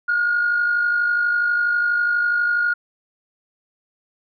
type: tone pair together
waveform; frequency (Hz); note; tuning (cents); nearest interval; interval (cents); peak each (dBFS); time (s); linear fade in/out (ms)
sine; 1427.8 / 1480; F6 / F#6; +38 / 0; minor second; 62; -16 / -27; 0.08-2.74; 10
effects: tanh soft clip ceiling -11 dBFS